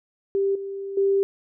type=tone with level steps; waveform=sine; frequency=393.5 Hz; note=G4; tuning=7 cents sharp; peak=-19 / -29 / -17 dBFS; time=0.35-1.23 s; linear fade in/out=0 ms; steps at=0.55 / 0.97 s; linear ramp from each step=5 ms; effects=none